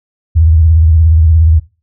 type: tone with vibrato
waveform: sine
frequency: 80.4 Hz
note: E2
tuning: 43 cents flat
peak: -4 dBFS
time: 0.35-1.6 s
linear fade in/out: 20 ms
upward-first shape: triangle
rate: 17 Hz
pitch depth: 130 cents each way
effects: noise-tail reverb RT60 0.3 s tail -18 dB re dry